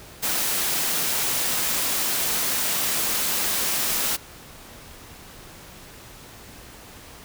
white high-pass noise, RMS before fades -24 dBFS, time 0.22-4.17 s, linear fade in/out 20 ms, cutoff 130 Hz, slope 48 dB/octave, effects pink hiss -44 dBFS RMS until 7.24 s

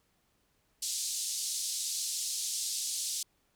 white band-pass noise, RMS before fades -35 dBFS, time 0.82-3.23 s, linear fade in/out 5 ms, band 4000 to 9200 Hz, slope 24 dB/octave, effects pink hiss -73 dBFS RMS until 3.55 s

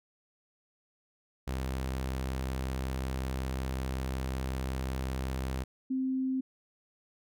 sawtooth / sine tone pair in turn, 65.41 / 261.6 Hz, C2 / C4, 0 / 0 cents, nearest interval 2 octaves, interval 2400 cents, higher second, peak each -28 dBFS, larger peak neither, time 1.47-5.64 / 5.9-6.41 s, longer first, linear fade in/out 10 ms, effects none

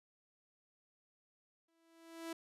sawtooth tone with exponential growth, 330 Hz, E4, 2 cents sharp, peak -36 dBFS, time 1.68-2.33 s, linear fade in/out 5 ms, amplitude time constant 140 ms, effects resampled to 32000 Hz

